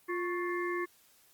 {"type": "harmonic tone with a mistuned harmonic", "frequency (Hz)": 350.9, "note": "F4", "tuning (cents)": 8, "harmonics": [1, 3, 5, 6], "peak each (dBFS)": [-33, -38, -40, -41], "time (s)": [0.08, 0.86], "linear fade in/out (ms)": 20, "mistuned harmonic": 3, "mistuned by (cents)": 81, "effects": ["white hiss -64 dBFS RMS until 1.33 s", "Opus 32 kbps"]}